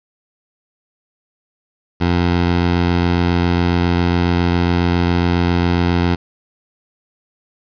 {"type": "tone", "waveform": "15% pulse", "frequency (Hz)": 87.31, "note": "F2", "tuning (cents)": 0, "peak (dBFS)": -7, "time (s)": [2, 6.16], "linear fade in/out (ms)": 20, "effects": ["resampled to 11025 Hz", "7-bit"]}